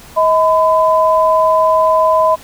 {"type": "tone pair together", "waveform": "sine", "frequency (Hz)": [636, 1008.9], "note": ["D#5", "B5"], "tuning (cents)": [38, 37], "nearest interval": "minor sixth", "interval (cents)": 799, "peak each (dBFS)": -11, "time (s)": [0.16, 2.36], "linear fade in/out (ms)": 20, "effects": ["pink hiss -38 dBFS RMS until 2.43 s"]}